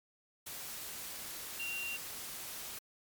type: tone in noise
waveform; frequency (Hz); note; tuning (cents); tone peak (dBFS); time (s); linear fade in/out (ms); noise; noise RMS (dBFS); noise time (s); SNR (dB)
sine; 2762; F7; -20; -37; 1.59-1.97; 10; white; -44; 0.46-2.79; +4
effects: MP3 96 kbps